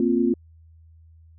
sine chord, Bb suspended second, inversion none, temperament equal, 233.1 / 261.6 / 349.2 Hz, Bb3 / C4 / F4, 0 / 0 / 0 cents, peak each -22 dBFS, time 0-0.34 s, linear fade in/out 2 ms, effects added 81 Hz sine -48 dBFS peak until 1.38 s

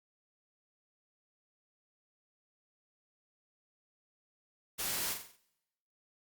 white noise with echo, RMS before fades -36 dBFS, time 4.78-5.14 s, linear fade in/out 20 ms, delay 46 ms, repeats 5, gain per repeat -6 dB, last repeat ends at 5.37 s, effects noise-tail reverb RT60 0.9 s tail -22 dB re dry + Opus 48 kbps

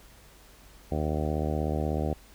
harmonic tone, 76.4 Hz, D#2, 31 cents flat, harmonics 1 / 2 / 3 / 4 / 5 / 6 / 7 / 8 / 9 / 10, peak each -30 / -33 / -35 / -36 / -37 / -38 / -38 / -39 / -40 / -40 dBFS, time 0.91-2.14 s, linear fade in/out 10 ms, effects added 50 Hz sine -55 dBFS peak until 2.34 s + pink hiss -55 dBFS RMS until 2.34 s

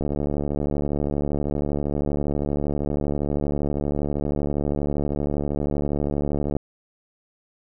click train, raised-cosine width 2 ms, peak -12 dBFS, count 477, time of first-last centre 0.01-6.566 s, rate 72.6 Hz, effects none

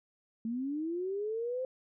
sine linear sweep, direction up, 220 to 523 Hz, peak -32 dBFS, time 0.45-1.65 s, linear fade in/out 2 ms, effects none

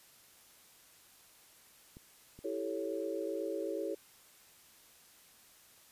clicks, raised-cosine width 3 ms, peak -38 dBFS, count 2, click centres 1.969 / 2.39 s
sine chord, A dominant seventh, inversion second, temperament equal, 329.6 / 392 / 440 / 554.4 Hz, E4 / G4 / A4 / C#5, 0 / 0 / 0 / 0 cents, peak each -40 dBFS, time 2.44-3.95 s, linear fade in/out 10 ms
effects white hiss -61 dBFS RMS until 5.91 s + resampled to 32000 Hz

